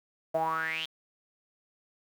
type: tone with band-pass filter sweep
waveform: sawtooth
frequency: 160.4 Hz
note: E3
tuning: 47 cents flat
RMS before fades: -31 dBFS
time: 0.34-0.86 s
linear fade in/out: 10 ms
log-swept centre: 620 to 3400 Hz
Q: 9.9
effects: 9-bit